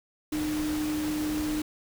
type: tone in noise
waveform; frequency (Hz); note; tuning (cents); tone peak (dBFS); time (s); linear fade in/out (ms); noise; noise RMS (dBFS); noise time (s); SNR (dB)
sine; 304.4; D#4; -38; -27; 0.32-1.62; 5; pink; -37; 0.32-1.62; +7
effects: none